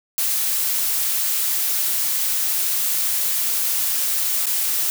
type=noise with dropouts; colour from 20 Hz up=blue; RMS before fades=-21 dBFS; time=0.18-4.9 s; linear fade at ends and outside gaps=0 ms; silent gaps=4.458-4.467 s; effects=none